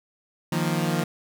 sawtooth chord, Eb suspended second, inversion none, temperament equal, 155.56 / 174.61 / 233.1 Hz, Eb3 / F3 / Bb3, 0 / 0 / 0 cents, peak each -22 / -22 / -26 dBFS, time 0.52-1.04 s, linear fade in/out 5 ms, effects none

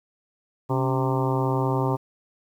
harmonic tone with a mistuned harmonic, 130.81 Hz, C3, in tune, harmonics 1 / 2 / 3 / 4 / 5 / 6 / 7 / 8 / 9, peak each -24 / -29 / -28 / -32 / -35 / -34 / -30 / -34 / -37 dBFS, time 0.69-1.97 s, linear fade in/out 20 ms, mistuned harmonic 2, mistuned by +93 cents, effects 9-bit

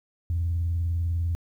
sine tone with vibrato, 84.3 Hz, E2, 39 cents sharp, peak -22 dBFS, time 0.3-1.35 s, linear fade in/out 0 ms, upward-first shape triangle, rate 20 Hz, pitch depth 140 cents each way, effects tanh soft clip ceiling -19 dBFS + 10-bit

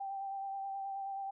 sine tone with vibrato, 784 Hz, G5, in tune, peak -37 dBFS, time 0-1.31 s, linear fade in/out 10 ms, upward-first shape sine, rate 9.4 Hz, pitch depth 19 cents each way, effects none

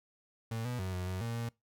35% pulse tone with pitch steps, 113.4 / 123.2 / 93.4 / 90.8 / 92.6 / 116.2 / 116.9 Hz, A#2 / B2 / F#2 / F#2 / F#2 / A#2 / A#2, -47 / -4 / +17 / -32 / +2 / -5 / +5 cents, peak -33 dBFS, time 0.51-1.49 s, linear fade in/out 5 ms, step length 140 ms, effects noise-tail reverb RT60 0.2 s tail -23 dB re dry

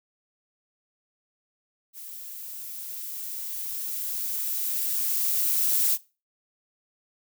violet noise with level ramp, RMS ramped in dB -41 to -22 dBFS, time 1.93-5.98 s, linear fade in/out 50 ms, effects noise-tail reverb RT60 0.3 s tail -20 dB re dry

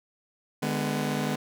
sawtooth chord, G# diminished, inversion second, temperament just, 149.51 / 207.7 / 249.2 Hz, D3 / G#3 / B3, +31 / 0 / +16 cents, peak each -27 dBFS, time 0.62-1.36 s, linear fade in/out 10 ms, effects none

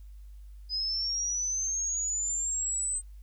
sine linear sweep, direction up, 4978 to 8170 Hz, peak -28 dBFS, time 0.69-3.02 s, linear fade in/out 50 ms, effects added 50 Hz sine -44 dBFS peak until 3.22 s + white hiss -71 dBFS RMS until 3.22 s

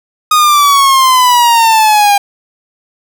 45% pulse exponential sweep, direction down, 1245 to 801 Hz, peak -5 dBFS, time 0.31-2.18 s, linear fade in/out 5 ms, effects none

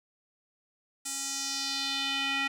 square tone with band-pass filter sweep, 274.2 Hz, C#4, 19 cents flat, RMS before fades -32 dBFS, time 1.05-2.48 s, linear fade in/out 10 ms, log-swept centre 8200 to 2300 Hz, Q 2.4, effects none

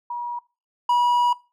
sine / triangle tone pair in turn, 960 / 968.9 Hz, B5 / B5, -49 / -33 cents, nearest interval unison, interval 16 cents, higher second, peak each -26 / -14 dBFS, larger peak second, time 0.1-0.39 / 0.89-1.33 s, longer second, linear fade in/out 5 ms, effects noise-tail reverb RT60 0.3 s tail -21 dB re dry

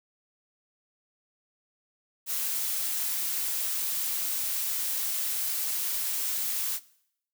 blue noise, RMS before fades -30 dBFS, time 2.26-6.8 s, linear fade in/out 50 ms, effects noise-tail reverb RT60 0.7 s tail -20 dB re dry

